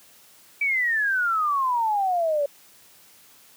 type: exponential sweep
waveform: sine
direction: down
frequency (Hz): 2322 to 560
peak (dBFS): -20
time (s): 0.61-2.46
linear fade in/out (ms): 5
effects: white hiss -53 dBFS RMS until 3.56 s + high-pass 80 Hz 12 dB/octave